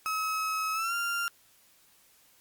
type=tone with pitch glide; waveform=35% pulse; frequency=1283 to 1391.1 Hz; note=E6 to F6; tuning=-47 to -7 cents; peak=-27 dBFS; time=0.06-1.28 s; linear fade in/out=0 ms; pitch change=+140 cents; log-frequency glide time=0.73-0.94 s; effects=white hiss -62 dBFS RMS until 2.4 s + Opus 48 kbps